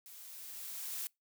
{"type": "noise with level ramp", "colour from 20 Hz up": "blue", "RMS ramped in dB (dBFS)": [-53, -39], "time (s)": [0.06, 1.07], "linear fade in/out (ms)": 0, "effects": ["noise-tail reverb RT60 0.2 s tail -26 dB re dry"]}